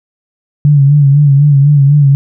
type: tone with vibrato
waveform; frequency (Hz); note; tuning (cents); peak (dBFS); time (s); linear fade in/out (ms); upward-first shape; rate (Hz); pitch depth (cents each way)
sine; 142.7; D3; -49; -3; 0.65-2.15; 0; sine; 4; 65
effects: none

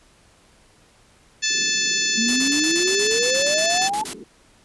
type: harmonic tone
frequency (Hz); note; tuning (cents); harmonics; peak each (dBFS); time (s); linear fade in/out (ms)
875; A5; -10; 2 / 3 / 4 / 5 / 6 / 7 / 8; -27 / -27 / -27 / -27 / -27 / -27 / -27; 1.42-3.89; 20
type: band-pass noise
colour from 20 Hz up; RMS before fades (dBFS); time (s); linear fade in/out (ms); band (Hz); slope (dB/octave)
white; -40; 1.5-4.24; 5; 160 to 450; 96
type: exponential sweep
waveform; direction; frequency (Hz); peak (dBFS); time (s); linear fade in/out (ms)
sine; up; 220 to 880; -21; 2.17-4.04; 10
type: noise bursts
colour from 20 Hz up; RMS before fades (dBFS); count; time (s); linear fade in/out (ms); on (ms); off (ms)
white; -30; 16; 2.28-4.135; 5; 85; 33
effects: pink hiss -55 dBFS RMS until 4.64 s + resampled to 24000 Hz

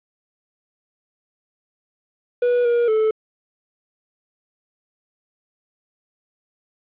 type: tone with pitch steps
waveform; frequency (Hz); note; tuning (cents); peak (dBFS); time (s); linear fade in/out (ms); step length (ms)
triangle; 487.6 / 475.3 / 436.2; B4 / A#4 / A4; -22 / +34 / -15; -13; 2.42-3.11; 5; 230
effects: resampled to 8000 Hz + 8-bit

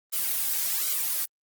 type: noise with flanger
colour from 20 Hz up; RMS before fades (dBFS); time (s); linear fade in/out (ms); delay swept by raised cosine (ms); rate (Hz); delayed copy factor
blue; -27; 0.12-1.26; 20; 1.1 to 3; 1.3; -0.8
effects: Opus 24 kbps

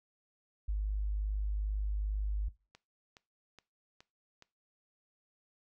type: tone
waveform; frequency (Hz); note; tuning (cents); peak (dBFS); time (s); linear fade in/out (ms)
sine; 51.2; G#1; -24; -30; 0.68-2.49; 10
type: click train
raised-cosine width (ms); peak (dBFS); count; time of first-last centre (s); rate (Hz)
0.2; -36; 5; 2.75-4.424; 2.39
effects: noise-tail reverb RT60 0.3 s tail -20 dB re dry

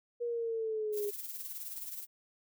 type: linear sweep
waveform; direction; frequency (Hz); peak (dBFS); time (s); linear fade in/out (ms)
sine; down; 479.8 to 408; -32; 0.2-1.11; 20
type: noise with tremolo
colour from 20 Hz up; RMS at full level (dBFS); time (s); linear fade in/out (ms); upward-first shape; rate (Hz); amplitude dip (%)
violet; -40; 0.92-2.07; 50; sine; 19; 55
effects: none

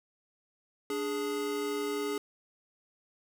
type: tone pair together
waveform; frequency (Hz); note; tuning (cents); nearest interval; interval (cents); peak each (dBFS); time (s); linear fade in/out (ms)
square; 292.1 / 415.3; D4 / G#4; -9 / 0; tritone; 609; -37 / -33; 0.9-2.18; 2
effects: none

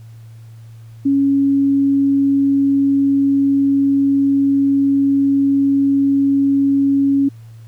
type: tone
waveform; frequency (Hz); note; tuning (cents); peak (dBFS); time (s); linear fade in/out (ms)
sine; 277.2; C#4; 0; -11; 1.05-7.29; 10
effects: added 113 Hz sine -35 dBFS peak until 7.67 s + pink hiss -55 dBFS RMS until 7.67 s

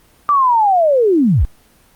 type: linear sweep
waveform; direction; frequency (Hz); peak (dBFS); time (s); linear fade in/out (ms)
sine; down; 1187 to 42.35; -9; 0.29-1.45; 0
effects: pink hiss -51 dBFS RMS until 1.95 s + Opus 24 kbps

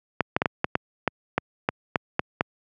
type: clicks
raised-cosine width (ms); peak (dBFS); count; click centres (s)
0.5; -5; 12; 0.207 / 0.365 / 0.419 / 0.458 / 0.644 / 0.754 / 1.077 / 1.38 / 1.689 / 1.958 / 2.194 / 2.409
effects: high-pass 100 Hz 12 dB/octave

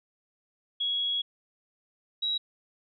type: tone pair in turn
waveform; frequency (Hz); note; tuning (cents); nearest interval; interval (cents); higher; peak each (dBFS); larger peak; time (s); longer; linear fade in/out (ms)
sine; 3331 / 3863; G#7 / B7; +4 / -39; minor third; 257; second; -26; neither; 0.8-1.22 / 2.22-2.38; first; 10
effects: none

